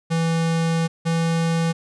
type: tone pair in turn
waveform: square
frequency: 164.81 / 165.42 Hz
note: E3 / E3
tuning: 0 / +6 cents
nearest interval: unison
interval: 6 cents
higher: second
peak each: -19 dBFS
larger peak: neither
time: 0.1-0.88 / 1.05-1.73 s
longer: first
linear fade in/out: 20 ms
effects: resampled to 22050 Hz